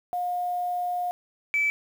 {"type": "tone pair in turn", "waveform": "sine", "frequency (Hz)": [714, 2309], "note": ["F5", "D7"], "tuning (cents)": [38, -30], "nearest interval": "octave + minor sixth", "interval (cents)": 2032, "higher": "second", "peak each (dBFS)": [-25, -20], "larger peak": "second", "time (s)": [[0.13, 1.11], [1.54, 1.7]], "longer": "first", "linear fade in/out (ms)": 0, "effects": ["tanh soft clip ceiling -16 dBFS", "8-bit"]}